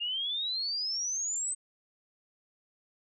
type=exponential sweep; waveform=sine; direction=up; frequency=2794 to 8270 Hz; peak=-30 dBFS; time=0-1.55 s; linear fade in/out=20 ms; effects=none